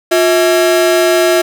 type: ring-modulated tone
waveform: 45% pulse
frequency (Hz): 501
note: B4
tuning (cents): +25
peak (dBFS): -5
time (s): 0.11-1.42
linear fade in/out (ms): 10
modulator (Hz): 146
effects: 7-bit

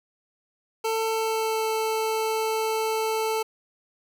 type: tone with pitch glide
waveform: 25% pulse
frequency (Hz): 445.9 to 441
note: A4 to A4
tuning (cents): +23 to +4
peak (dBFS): -20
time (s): 0.84-3.43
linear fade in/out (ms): 10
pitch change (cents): -19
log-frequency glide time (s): 1.05-1.66
effects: none

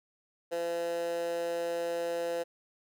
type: tone with high-pass filter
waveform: 15% pulse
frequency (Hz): 170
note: F3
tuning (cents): -46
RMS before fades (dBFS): -33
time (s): 0.51-2.44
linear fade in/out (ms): 20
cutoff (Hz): 490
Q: 3.7
effects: none

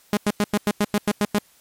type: tone bursts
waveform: sawtooth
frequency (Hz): 206.8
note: G#3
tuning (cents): -7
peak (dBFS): -13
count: 10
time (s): 0.13-1.385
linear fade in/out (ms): 0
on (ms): 40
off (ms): 95
effects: white hiss -56 dBFS RMS until 1.6 s + MP3 64 kbps

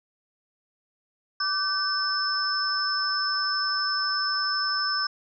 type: tone cluster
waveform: sine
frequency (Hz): 1168 / 1529 / 5260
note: D6 / G6 / E8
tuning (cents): -10 / -44 / -5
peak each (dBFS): -30 / -29 / -26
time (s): 1.4-5.07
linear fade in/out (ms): 5
effects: none

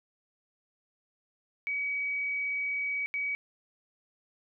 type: tone bursts at uneven times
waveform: sine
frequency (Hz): 2269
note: C#7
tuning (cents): +40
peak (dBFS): -29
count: 2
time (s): 1.67-3.06 / 3.14-3.35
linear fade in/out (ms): 0
effects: none

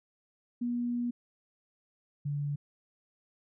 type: tone pair in turn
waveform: sine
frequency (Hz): 241 / 144.38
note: B3 / D3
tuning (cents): -42 / -29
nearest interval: major sixth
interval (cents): 887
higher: first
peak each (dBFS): -29 / -30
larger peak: first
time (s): 0.61-1.11 / 2.25-2.56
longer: first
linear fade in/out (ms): 10
effects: none

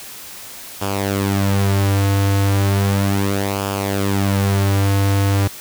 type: tone with flanger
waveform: sawtooth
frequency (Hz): 98.8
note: G2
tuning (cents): +14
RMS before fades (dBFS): -17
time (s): 0.81-5.48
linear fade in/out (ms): 10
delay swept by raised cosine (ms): 0.49 to 5.19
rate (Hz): 0.35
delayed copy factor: -0.65
effects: white hiss -35 dBFS RMS until 5.6 s

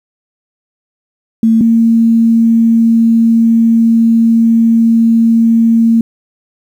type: tone pair in turn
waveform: sine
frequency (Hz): 225 / 228.5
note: A3 / A#3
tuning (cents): +39 / -34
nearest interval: unison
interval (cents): 27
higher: second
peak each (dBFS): -5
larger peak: neither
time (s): 1.43-1.61 / 1.61-6.01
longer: second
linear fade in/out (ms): 2
effects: 7-bit

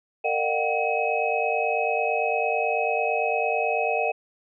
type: tone cluster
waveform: sine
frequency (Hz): 458 / 608 / 716 / 765 / 2550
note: A#4 / D#5 / F5 / G5 / D#7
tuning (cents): -31 / -40 / +43 / -42 / +42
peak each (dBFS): -28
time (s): 0.24-4.12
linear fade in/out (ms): 10
effects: none

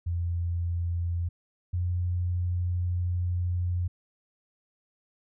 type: tone pair in turn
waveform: sine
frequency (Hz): 86 / 88.72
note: F2 / F2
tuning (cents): -26 / +28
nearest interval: minor second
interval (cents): 54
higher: second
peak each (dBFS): -26 / -25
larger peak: second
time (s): 0.06-1.29 / 1.73-3.88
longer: second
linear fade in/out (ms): 10
effects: none

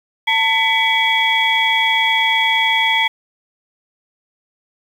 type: tone cluster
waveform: sine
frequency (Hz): 896 / 1996 / 2267 / 3332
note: A5 / B6 / C#7 / G#7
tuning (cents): +31 / +18 / +38 / +5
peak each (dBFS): -18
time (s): 0.27-3.08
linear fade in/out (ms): 10
effects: tanh soft clip ceiling -3 dBFS + 7-bit

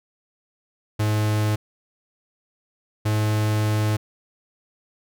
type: tone pair in turn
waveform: 45% pulse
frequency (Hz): 106.5 / 106.91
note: G#2 / A2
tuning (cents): +44 / -49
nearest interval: unison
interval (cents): 7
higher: second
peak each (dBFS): -19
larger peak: neither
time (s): 0.99-1.56 / 3.05-3.97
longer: second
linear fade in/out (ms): 10
effects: none

